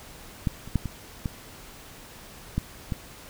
clicks, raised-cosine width 5 ms, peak -11 / -28 / -10 / -18 / -15 / -12 / -15 dBFS, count 7, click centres 0.472 / 0.676 / 0.757 / 0.857 / 1.258 / 2.58 / 2.922 s, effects pink hiss -46 dBFS RMS until 3.29 s

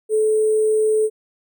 sine tone with sample-and-hold, 433.1 Hz, A4, 27 cents flat, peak -14 dBFS, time 0.09-1.1 s, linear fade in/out 50 ms, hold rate 8820 Hz, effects none

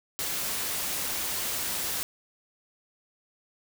white noise, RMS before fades -31 dBFS, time 0.19-2.03 s, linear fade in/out 0 ms, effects none

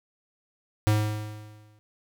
square tone with exponential decay, 106.4 Hz, G#2, 42 cents sharp, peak -18 dBFS, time 0.87-1.79 s, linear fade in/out 0 ms, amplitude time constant 200 ms, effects none

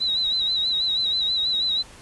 sine tone with vibrato, 3912 Hz, B7, 17 cents flat, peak -20 dBFS, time 0-1.83 s, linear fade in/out 20 ms, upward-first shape sine, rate 6.2 Hz, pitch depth 65 cents each way, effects pink hiss -46 dBFS RMS until 2.01 s + resampled to 24000 Hz

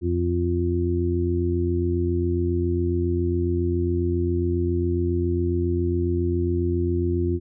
harmonic tone, 87.31 Hz, F2, in tune, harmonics 1 / 2 / 3 / 4, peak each -23 / -32 / -29 / -24 dBFS, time 0.01-7.4 s, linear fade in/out 50 ms, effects none

